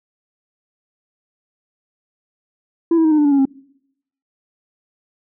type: tone with pitch steps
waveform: sine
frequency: 334.3 / 324.2 / 314.4 / 305 / 295.8 / 286.9 / 278.2 / 269.8 Hz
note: E4 / E4 / D#4 / D#4 / D4 / D4 / C#4 / C#4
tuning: +24 / -29 / +18 / -34 / +13 / -40 / +6 / -47 cents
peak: -8 dBFS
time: 2.91-3.454 s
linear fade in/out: 5 ms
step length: 68 ms
effects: noise-tail reverb RT60 0.8 s tail -26 dB re dry + tanh soft clip ceiling -10 dBFS